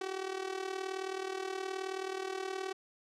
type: tone with amplitude modulation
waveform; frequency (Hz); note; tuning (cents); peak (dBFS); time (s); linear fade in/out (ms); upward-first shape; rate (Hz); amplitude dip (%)
sawtooth; 380.3; F#4; +48; -29; 0.01-2.73; 5; sine; 38.9; 75
effects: low-pass 7000 Hz 12 dB/octave